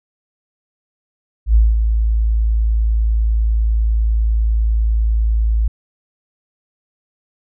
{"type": "tone with ADSR envelope", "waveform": "sine", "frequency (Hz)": 55, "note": "A1", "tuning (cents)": 0, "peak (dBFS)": -6, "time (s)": [1.46, 5.68], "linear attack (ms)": 91, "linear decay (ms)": 200, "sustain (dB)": -6, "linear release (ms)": 5, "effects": []}